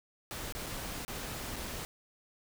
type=noise with dropouts; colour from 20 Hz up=pink; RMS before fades=-40 dBFS; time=0.31-1.85 s; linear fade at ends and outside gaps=0 ms; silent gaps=0.524-0.55 / 0.662-0.666 / 1.049-1.08 / 1.56-1.564 s; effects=none